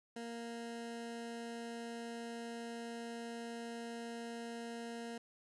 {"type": "tone", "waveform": "20% pulse", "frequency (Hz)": 233.1, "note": "A#3", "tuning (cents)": 0, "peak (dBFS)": -38, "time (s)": [0.16, 5.18], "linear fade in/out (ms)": 5, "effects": ["resampled to 24000 Hz"]}